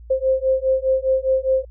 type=beating tone pair; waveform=sine; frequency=523.3 / 528.2 Hz; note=C5 / C5; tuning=0 / +16 cents; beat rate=4.9 Hz; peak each=-19 dBFS; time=0.1-1.65 s; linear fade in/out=10 ms; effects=added 58 Hz sine -38 dBFS peak until 1.7 s